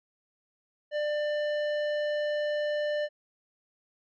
sine tone with hard clipping, 595 Hz, D5, 22 cents sharp, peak -29 dBFS, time 0.91-3.09 s, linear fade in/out 50 ms, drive 14 dB, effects low-pass 4000 Hz 12 dB/octave

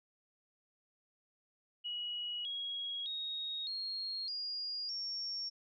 sine tone with pitch steps, 2912 / 3307 / 3755 / 4263 / 4841 / 5497 Hz, F#7 / G#7 / A#7 / C8 / D#8 / F8, -28 / -8 / +12 / +32 / -48 / -28 cents, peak -37 dBFS, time 1.84-5.5 s, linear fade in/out 20 ms, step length 610 ms, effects none

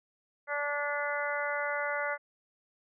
harmonic tone, 290 Hz, D4, 22 cents flat, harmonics 2 / 3 / 4 / 5 / 6 / 7, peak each -35 / -39 / -39 / -35 / -40 / -37 dBFS, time 0.47-2.18 s, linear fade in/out 50 ms, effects none

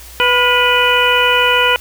harmonic tone with a mistuned harmonic, 493.9 Hz, B4, in tune, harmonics 1 / 2 / 3 / 4 / 5 / 6, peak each -17 / -16 / -16 / -22 / -16 / -16 dBFS, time 0.2-1.76 s, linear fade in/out 0 ms, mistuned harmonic 3, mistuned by -55 cents, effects added 60 Hz sine -37 dBFS peak until 1.8 s + white hiss -37 dBFS RMS until 1.8 s

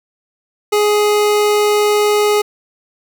square tone pair together, 417.6 / 835.2 Hz, G#4 / G#5, +10 / +10 cents, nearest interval octave, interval 1200 cents, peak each -12 / -21 dBFS, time 0.72-2.42 s, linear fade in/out 10 ms, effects none

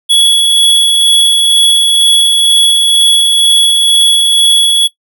square tone with tremolo, 3371 Hz, G#7, 25 cents sharp, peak -4 dBFS, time 0.09-4.88 s, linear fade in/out 20 ms, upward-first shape sine, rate 2.1 Hz, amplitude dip 25%, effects noise-tail reverb RT60 0.1 s tail -18 dB re dry

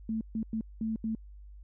sine tone bursts at uneven times, 221.5 Hz, A3, 12 cents sharp, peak -29 dBFS, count 5, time 0.09-0.21 / 0.35-0.43 / 0.53-0.61 / 0.81-0.96 / 1.04-1.15 s, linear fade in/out 2 ms, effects added 50 Hz sine -46 dBFS peak until 1.63 s

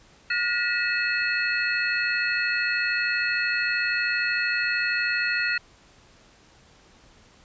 sine tone cluster, 1437 / 1801 / 1914 / 2596 / 4297 Hz, F6 / A6 / A#6 / E7 / C8, +49 / +40 / +45 / -27 / +45 cents, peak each -27 / -35 / -27 / -28 / -32 dBFS, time 0.3-5.58 s, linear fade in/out 5 ms, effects pink hiss -55 dBFS RMS until 7.44 s + resampled to 16000 Hz

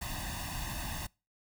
pink noise with comb filter, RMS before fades -38 dBFS, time 0.01-1.07 s, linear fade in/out 10 ms, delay 1.1 ms, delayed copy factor +1, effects noise-tail reverb RT60 0.3 s tail -25 dB re dry

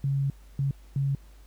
sine tone bursts at uneven times, 138.2 Hz, C#3, 5 cents flat, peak -23 dBFS, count 3, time 0.04-0.3 / 0.59-0.71 / 0.96-1.15 s, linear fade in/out 2 ms, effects added 50 Hz sine -48 dBFS peak until 1.46 s + pink hiss -61 dBFS RMS until 1.46 s

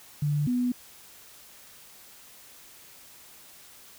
sine tone pair in turn, 146.83 / 246.9 Hz, D3 / B3, 0 / 0 cents, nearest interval major sixth, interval 900 cents, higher second, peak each -23 dBFS, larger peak neither, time 0.22-0.47 / 0.47-0.72 s, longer neither, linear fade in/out 5 ms, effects white hiss -51 dBFS RMS until 3.98 s

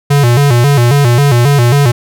square tone with vibrato, 130.81 Hz, C3, in tune, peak -6 dBFS, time 0.1-1.92 s, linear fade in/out 10 ms, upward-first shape square, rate 3.7 Hz, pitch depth 150 cents each way, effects none

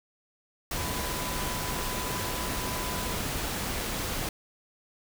sine tone in noise, 998 Hz, B5, 18 cents sharp, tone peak -39 dBFS, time 0.77-3.16 s, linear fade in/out 2 ms, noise pink, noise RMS -32 dBFS, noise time 0.71-4.29 s, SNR -10 dB, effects none

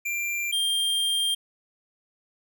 square tone pair in turn, 2373 / 3194 Hz, D7 / G7, +17 / +32 cents, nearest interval perfect fourth, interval 515 cents, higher second, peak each -27 / -23 dBFS, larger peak second, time 0.05-0.52 / 0.52-1.35 s, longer second, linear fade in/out 10 ms, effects none

